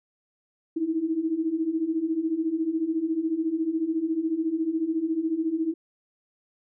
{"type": "beating tone pair", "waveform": "sine", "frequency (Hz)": [312.5, 326.5], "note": ["D#4", "E4"], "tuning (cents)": [8, -17], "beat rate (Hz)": 14, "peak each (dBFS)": [-29, -25], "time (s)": [0.76, 5.74], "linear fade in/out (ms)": 10, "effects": []}